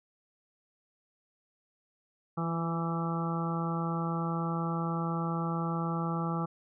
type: harmonic tone with a mistuned harmonic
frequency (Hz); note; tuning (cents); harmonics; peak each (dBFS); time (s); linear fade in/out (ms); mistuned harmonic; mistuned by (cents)
166.3; E3; +16; 1 / 2 / 3 / 4 / 5 / 6 / 7 / 8; -31 / -39 / -42 / -45 / -39 / -49 / -38 / -41; 2.37-6.46; 10; 2; +21
effects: none